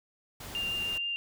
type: noise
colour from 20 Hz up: pink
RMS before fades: -43 dBFS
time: 0.4-0.98 s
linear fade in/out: 5 ms
type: tone with vibrato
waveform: sine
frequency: 2794 Hz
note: F7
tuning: in tune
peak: -30 dBFS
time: 0.55-1.16 s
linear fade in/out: 0 ms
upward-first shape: triangle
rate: 6.3 Hz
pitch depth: 8 cents each way
effects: none